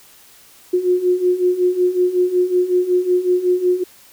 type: beating tone pair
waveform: sine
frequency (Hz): 357.7 / 363.1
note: F4 / F#4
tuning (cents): +41 / -33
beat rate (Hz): 5.4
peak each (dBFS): -19 / -15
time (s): 0.73-3.84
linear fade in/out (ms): 10
effects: white hiss -47 dBFS RMS until 4.12 s